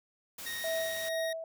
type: noise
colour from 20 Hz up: white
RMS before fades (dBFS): -43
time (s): 0.38-1.09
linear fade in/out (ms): 5
type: tone with pitch glide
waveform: 25% pulse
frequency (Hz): 1864.7 to 1876.6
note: A#6 to A#6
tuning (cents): 0 to +11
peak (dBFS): -33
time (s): 0.46-1.33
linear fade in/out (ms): 5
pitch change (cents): +11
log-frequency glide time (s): 0.58-0.73
type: tone with tremolo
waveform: sine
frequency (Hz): 652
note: E5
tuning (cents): -19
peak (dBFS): -30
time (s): 0.64-1.44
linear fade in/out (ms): 2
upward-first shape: sine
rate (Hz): 2.2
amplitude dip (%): 60
effects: none